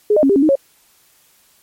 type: tone with pitch steps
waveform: sine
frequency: 419 / 610 / 272.8 / 398.2 / 275.3 / 310.7 / 550 Hz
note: G#4 / D#5 / C#4 / G4 / C#4 / D#4 / C#5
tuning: +15 / -34 / -28 / +27 / -12 / -2 / -14 cents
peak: -9 dBFS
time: 0.1-0.555 s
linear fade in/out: 5 ms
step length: 65 ms
effects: white hiss -54 dBFS RMS until 1.62 s + MP3 64 kbps